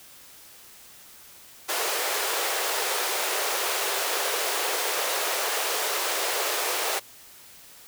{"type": "high-pass noise", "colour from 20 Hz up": "pink", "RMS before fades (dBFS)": -27, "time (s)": [1.68, 7], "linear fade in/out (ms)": 20, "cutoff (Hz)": 390, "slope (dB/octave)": 48, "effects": ["white hiss -49 dBFS RMS until 7.87 s"]}